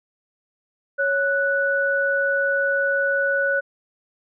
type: tone pair together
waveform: sine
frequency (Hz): 554.4 / 1480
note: C#5 / F#6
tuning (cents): 0 / 0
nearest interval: octave + perfect fourth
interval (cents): 1700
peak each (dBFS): -22 / -20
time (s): 0.98-3.61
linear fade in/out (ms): 20
effects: none